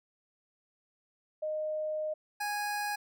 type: tone pair in turn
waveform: sine / 25% pulse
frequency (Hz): 617 / 827.4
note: D#5 / G#5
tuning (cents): -15 / -7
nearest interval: perfect fourth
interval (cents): 508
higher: second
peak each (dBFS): -31 / -28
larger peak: second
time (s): 1.42-2.14 / 2.4-2.96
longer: first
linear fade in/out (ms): 10
effects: none